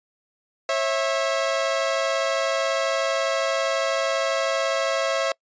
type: tone pair together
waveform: sawtooth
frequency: 544 / 656.4 Hz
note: C#5 / E5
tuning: -33 / -8 cents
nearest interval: minor third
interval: 325 cents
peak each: -20 dBFS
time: 0.69-5.32 s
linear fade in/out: 2 ms
effects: noise-tail reverb RT60 0.1 s tail -26 dB re dry + resampled to 16000 Hz